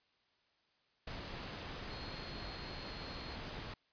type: tone in noise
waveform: sine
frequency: 4246 Hz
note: C8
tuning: 25 cents sharp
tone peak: -52 dBFS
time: 1.9-3.36 s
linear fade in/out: 5 ms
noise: pink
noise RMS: -45 dBFS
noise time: 1.07-3.74 s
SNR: -10 dB
effects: white hiss -75 dBFS RMS until 3.92 s + resampled to 11025 Hz